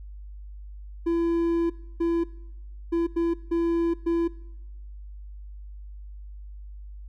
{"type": "tone bursts at uneven times", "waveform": "triangle", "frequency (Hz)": 336.6, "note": "E4", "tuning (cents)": 36, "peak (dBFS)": -19, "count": 6, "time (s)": [[1.06, 1.7], [2, 2.24], [2.92, 3.07], [3.16, 3.34], [3.51, 3.94], [4.06, 4.28]], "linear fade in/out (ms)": 10, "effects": ["noise-tail reverb RT60 0.9 s tail -21 dB re dry", "added 50 Hz sine -38 dBFS peak until 7.08 s"]}